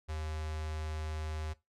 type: tone with notch filter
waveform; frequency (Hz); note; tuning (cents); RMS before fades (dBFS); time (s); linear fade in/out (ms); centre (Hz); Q
square; 77.78; D#2; 0; -38; 0.08-1.54; 20; 200; 0.76
effects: noise-tail reverb RT60 0.2 s tail -18 dB re dry + low-pass 8000 Hz 12 dB/octave